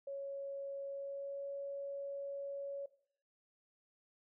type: tone with pitch glide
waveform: sine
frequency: 554.4 to 558.9 Hz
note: C#5 to C#5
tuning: 0 to +14 cents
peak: -40 dBFS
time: 0.07-2.86 s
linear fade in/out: 5 ms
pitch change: +14 cents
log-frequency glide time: 0.86-1.49 s
effects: noise-tail reverb RT60 0.6 s tail -17 dB re dry